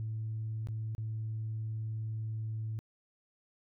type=tone with dropouts; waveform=sine; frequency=110.1 Hz; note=A2; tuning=2 cents sharp; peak=-33 dBFS; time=0-2.79 s; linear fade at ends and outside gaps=0 ms; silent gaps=0.671-0.686 / 0.95-0.981 s; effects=tanh soft clip ceiling -30 dBFS